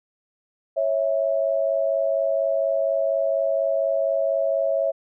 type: tone pair together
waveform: sine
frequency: 550.8 / 655 Hz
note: C#5 / E5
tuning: -11 / -11 cents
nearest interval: minor third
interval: 300 cents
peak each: -22 dBFS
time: 0.76-4.92 s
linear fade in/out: 20 ms
effects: none